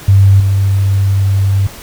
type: tone with level steps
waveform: sine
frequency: 98 Hz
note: G2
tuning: in tune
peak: -3 / -8 dBFS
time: 0.08-1.67 s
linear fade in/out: 5 ms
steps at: 0.4 s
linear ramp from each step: 2 ms
effects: pink hiss -32 dBFS RMS until 1.82 s